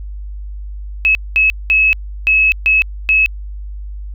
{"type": "tone bursts at uneven times", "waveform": "sine", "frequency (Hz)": 2581, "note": "E7", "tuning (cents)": -37, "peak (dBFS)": -8, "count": 6, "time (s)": [[1.05, 1.15], [1.36, 1.5], [1.7, 1.93], [2.27, 2.52], [2.66, 2.82], [3.09, 3.26]], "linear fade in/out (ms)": 0, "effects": ["added 50 Hz sine -24 dBFS peak until 4.14 s"]}